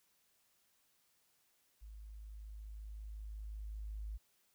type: tone with level ramp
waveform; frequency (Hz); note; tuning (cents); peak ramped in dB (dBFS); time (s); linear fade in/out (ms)
sine; 52.7; G#1; +26; -49 to -40; 1.81-4.18; 20
effects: white hiss -75 dBFS RMS until 4.54 s